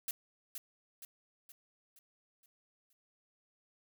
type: noise with echo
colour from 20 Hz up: blue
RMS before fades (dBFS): -37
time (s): 0.08-0.11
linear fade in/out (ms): 2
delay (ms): 470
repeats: 6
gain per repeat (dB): -6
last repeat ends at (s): 2.93
effects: none